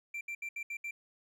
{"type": "tone bursts at uneven times", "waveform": "triangle", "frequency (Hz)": 2355, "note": "D7", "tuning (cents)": 4, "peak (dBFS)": -35, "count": 6, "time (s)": [[0.14, 0.21], [0.28, 0.35], [0.42, 0.49], [0.56, 0.63], [0.7, 0.77], [0.84, 0.91]], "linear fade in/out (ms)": 5, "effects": []}